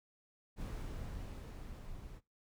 brown noise with level ramp, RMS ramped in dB -41 to -50 dBFS, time 0.56-2.21 s, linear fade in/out 50 ms, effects noise-tail reverb RT60 0.2 s tail -20 dB re dry

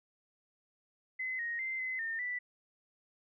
sine tone with pitch steps, 2038 / 1871 / 2079 / 2041 / 1817 / 1974 Hz, C7 / A#6 / C7 / C7 / A#6 / B6, -46 / +6 / -12 / -44 / -45 / -1 cents, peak -34 dBFS, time 1.19-2.39 s, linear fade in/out 10 ms, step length 200 ms, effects none

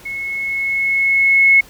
sine tone with level ramp, 2185 Hz, C#7, 26 cents flat, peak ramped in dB -23 to -6 dBFS, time 0.05-1.61 s, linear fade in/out 10 ms, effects pink hiss -43 dBFS RMS until 1.69 s

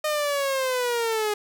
sawtooth linear sweep, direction down, 615 to 414 Hz, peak -19 dBFS, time 0.04-1.34 s, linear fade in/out 5 ms, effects none

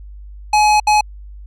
square tone bursts at uneven times, 845 Hz, G#5, 30 cents sharp, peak -10 dBFS, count 2, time 0.53-0.8 / 0.87-1.01 s, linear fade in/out 5 ms, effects added 50 Hz sine -32 dBFS peak until 1.46 s + low-pass 8000 Hz 12 dB/octave

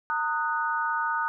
sine chord, D# minor, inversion second, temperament equal with one note detuned, 913.7 / 1244.5 / 1480 Hz, A#5 / D#6 / F#6, -35 / 0 / 0 cents, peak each -29 dBFS, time 0.1-1.28 s, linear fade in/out 0 ms, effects none

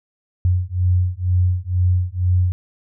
sine beating tone pair, 89.4 / 91.5 Hz, F2 / F#2, +41 / -19 cents, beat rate 2.1 Hz, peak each -18 dBFS, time 0.45-2.52 s, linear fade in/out 0 ms, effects none

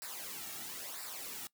white noise with flanger, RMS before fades -44 dBFS, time 0.02-1.47 s, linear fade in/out 0 ms, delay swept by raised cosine 0.31 to 2.01 ms, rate 1 Hz, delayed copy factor -0.7, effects noise-tail reverb RT60 0.1 s tail -20 dB re dry

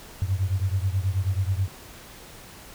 sine beating tone pair, 92 / 101.3 Hz, F#2 / G#2, -9 / -43 cents, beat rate 9.3 Hz, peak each -24 / -26 dBFS, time 0.22-1.68 s, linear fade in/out 0 ms, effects pink hiss -45 dBFS RMS until 2.74 s

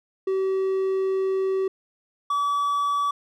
triangle tone pair in turn, 382.4 / 1145.9 Hz, G4 / D6, -43 / -43 cents, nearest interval octave + perfect fifth, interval 1900 cents, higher second, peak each -19 dBFS, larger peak neither, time 0.27-1.68 / 2.3-3.11 s, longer first, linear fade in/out 5 ms, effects none

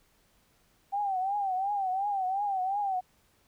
sine tone with vibrato, 780 Hz, G5, 9 cents flat, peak -27 dBFS, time 0.92-3.01 s, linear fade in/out 20 ms, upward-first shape triangle, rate 2.8 Hz, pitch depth 120 cents each way, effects pink hiss -67 dBFS RMS until 3.47 s

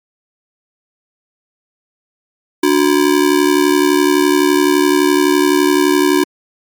square ring-modulated tone, 329.6 Hz, E4, in tune, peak -7 dBFS, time 2.63-6.24 s, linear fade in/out 5 ms, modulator 35.9 Hz, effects MP3 96 kbps

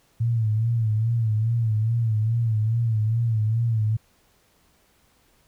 sine tone with vibrato, 112.3 Hz, A2, 36 cents sharp, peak -19 dBFS, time 0.2-3.97 s, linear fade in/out 10 ms, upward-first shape sine, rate 2.4 Hz, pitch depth 81 cents each way, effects pink hiss -62 dBFS RMS until 5.47 s

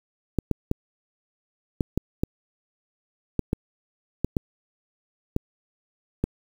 clicks, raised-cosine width 3 ms, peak -9 dBFS, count 12, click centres 0.387 / 0.513 / 0.714 / 1.808 / 1.976 / 2.235 / 3.393 / 3.531 / 4.246 / 4.368 / 5.364 / 6.24 s, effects 7-bit

